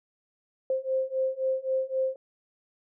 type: beating tone pair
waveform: sine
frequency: 523.3 / 527.1 Hz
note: C5 / C5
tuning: 0 / +13 cents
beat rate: 3.8 Hz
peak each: -29 / -28 dBFS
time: 0.7-2.16 s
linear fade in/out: 2 ms
effects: none